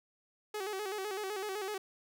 sawtooth tone with vibrato, 401.8 Hz, G4, 43 cents sharp, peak -32 dBFS, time 0.54-1.78 s, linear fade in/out 5 ms, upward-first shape square, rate 7.9 Hz, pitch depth 89 cents each way, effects none

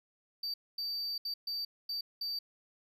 triangle tone bursts at uneven times, 4630 Hz, D8, 25 cents flat, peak -33 dBFS, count 6, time 0.43-0.54 / 0.78-1.18 / 1.25-1.34 / 1.47-1.65 / 1.89-2.01 / 2.21-2.39 s, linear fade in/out 5 ms, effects none

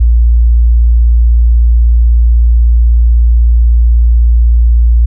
sine tone, 58.1 Hz, A#1, 5 cents flat, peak -3 dBFS, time 0-5.06 s, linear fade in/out 10 ms, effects none

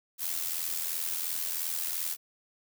blue noise with amplitude modulation, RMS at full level -30 dBFS, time 0.18-2.17 s, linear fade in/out 50 ms, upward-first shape sine, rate 82.9 Hz, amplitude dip 65%, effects none

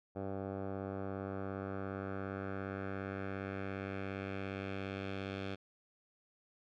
10% pulse tone with low-pass filter sweep, 97.3 Hz, G2, 12 cents flat, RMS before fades -41 dBFS, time 0.15-5.56 s, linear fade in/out 20 ms, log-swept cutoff 820 to 3300 Hz, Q 1.7, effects none

